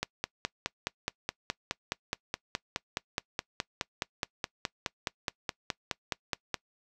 click train, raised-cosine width 0.2 ms, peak -12 dBFS, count 32, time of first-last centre 0.03-6.543 s, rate 4.76 Hz, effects noise-tail reverb RT60 0.1 s tail -23 dB re dry

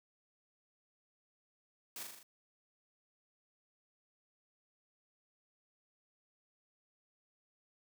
white noise with echo, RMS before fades -45 dBFS, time 1.96-2.03 s, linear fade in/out 2 ms, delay 40 ms, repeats 5, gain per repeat -3 dB, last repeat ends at 2.23 s, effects high-pass 150 Hz 12 dB/octave

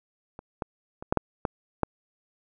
clicks, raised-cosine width 1 ms, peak -26 / -15 / -24 / -8 / -7 / -11 / -8 dBFS, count 7, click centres 0.391 / 0.622 / 1.025 / 1.125 / 1.173 / 1.452 / 1.833 s, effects none

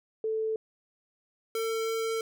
sine / square tone pair in turn, 440 / 449.5 Hz, A4 / A4, 0 / +37 cents, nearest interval unison, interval 37 cents, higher second, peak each -27 / -29 dBFS, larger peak first, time 0.24-0.56 / 1.55-2.21 s, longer second, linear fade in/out 2 ms, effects none

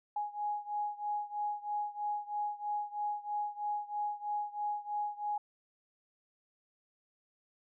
sine beating tone pair, 830.6 / 833.7 Hz, G#5 / G#5, 0 / +6 cents, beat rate 3.1 Hz, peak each -36 / -38 dBFS, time 0.16-5.38 s, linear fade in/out 5 ms, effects none

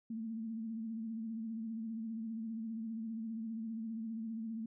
sine tone with vibrato, 224.1 Hz, A3, 32 cents sharp, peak -38 dBFS, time 0.1-4.66 s, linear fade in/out 5 ms, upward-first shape sine, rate 15 Hz, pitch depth 49 cents each way, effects none

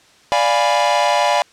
45% pulse chord, D diminished seventh, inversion none, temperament equal, 587.3 / 698.5 / 830.6 / 987.8 Hz, D5 / F5 / Ab5 / Cb6, 0 / 0 / 0 / 0 cents, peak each -19 dBFS, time 0.32-1.42 s, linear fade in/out 0 ms, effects white hiss -50 dBFS RMS until 1.52 s + low-pass 6000 Hz 12 dB/octave

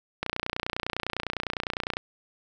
click train, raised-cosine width 0.3 ms, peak -12 dBFS, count 53, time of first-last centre 0.23-1.969 s, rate 29.9 Hz, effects none

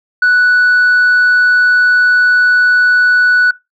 sine tone, 1480 Hz, F#6, in tune, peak -4 dBFS, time 0.22-3.51 s, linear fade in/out 5 ms, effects noise-tail reverb RT60 0.2 s tail -21 dB re dry + tanh soft clip ceiling -5 dBFS

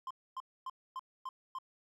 triangle tone bursts, 1046.5 Hz, C6, in tune, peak -36 dBFS, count 6, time 0.07-1.586 s, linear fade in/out 2 ms, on 36 ms, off 260 ms, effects none

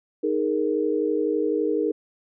sine chord, D# suspended fourth, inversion none, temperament just, 311.1 / 414.8 / 466.7 Hz, D#4 / G#4 / A#4, 0 / -2 / +2 cents, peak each -25 dBFS, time 0.23-1.92 s, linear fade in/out 10 ms, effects none

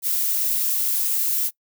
violet noise, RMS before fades -22 dBFS, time 0.02-1.51 s, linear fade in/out 50 ms, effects noise-tail reverb RT60 0.1 s tail -22 dB re dry

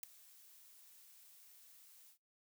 blue noise with ADSR envelope, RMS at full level -40 dBFS, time 0.03-2.18 s, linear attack 4 ms, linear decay 5 ms, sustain -22 dB, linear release 89 ms, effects noise-tail reverb RT60 0.2 s tail -23 dB re dry

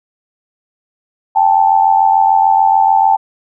sine tone pair together, 789.2 / 876 Hz, G5 / A5, +11 / -8 cents, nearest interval major second, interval 181 cents, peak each -10 dBFS, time 1.35-3.17 s, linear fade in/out 20 ms, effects none

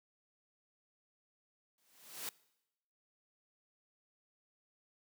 white noise with exponential growth, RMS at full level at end -39 dBFS, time 1.78-2.29 s, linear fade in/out 1 ms, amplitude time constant 110 ms, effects noise-tail reverb RT60 0.9 s tail -22 dB re dry + high-pass 150 Hz 12 dB/octave

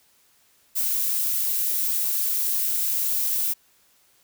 violet noise, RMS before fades -24 dBFS, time 0.75-3.54 s, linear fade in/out 20 ms, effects white hiss -61 dBFS RMS until 4.23 s

